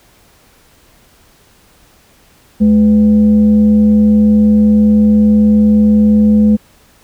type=tone with frequency modulation; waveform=sine; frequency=212.7 Hz; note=G#3; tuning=42 cents sharp; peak=-5 dBFS; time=2.6-6.57 s; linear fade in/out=20 ms; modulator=287 Hz; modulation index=0.3; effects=pink hiss -48 dBFS RMS until 7.03 s

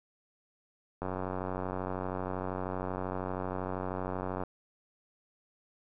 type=click train; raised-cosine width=1 ms; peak=-21 dBFS; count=318; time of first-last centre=1.02-4.436 s; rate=92.8 Hz; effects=none

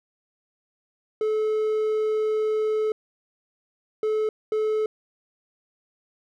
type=tone bursts at uneven times; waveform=triangle; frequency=432.1 Hz; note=A4; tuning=31 cents flat; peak=-19 dBFS; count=3; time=1.21-2.92 / 4.03-4.29 / 4.52-4.86 s; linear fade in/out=2 ms; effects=none

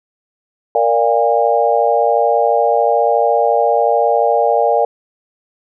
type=chord; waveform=sine; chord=Bb dominant seventh; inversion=none; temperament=equal with one note detuned; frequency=466.2 / 587.3 / 698.5 / 812.6 Hz; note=Bb4 / D5 / F5 / Ab5; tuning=0 / 0 / 0 / -38 cents; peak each=-16 dBFS; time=0.75-4.85 s; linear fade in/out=2 ms; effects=none

